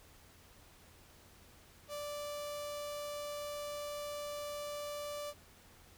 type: tone with notch filter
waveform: sawtooth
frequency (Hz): 586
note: D5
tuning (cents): -4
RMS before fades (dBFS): -42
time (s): 1.88-5.34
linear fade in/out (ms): 50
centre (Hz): 1900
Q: 1.9
effects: added 84 Hz sine -66 dBFS peak until 5.97 s + pink hiss -61 dBFS RMS until 5.97 s